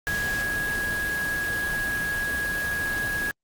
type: tone in noise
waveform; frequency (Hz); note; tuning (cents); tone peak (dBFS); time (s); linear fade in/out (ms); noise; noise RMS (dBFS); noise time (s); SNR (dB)
sine; 1658; G#6; -3; -25; 0.07-3.31; 0; pink; -33; 0.07-3.31; +5
effects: Opus 48 kbps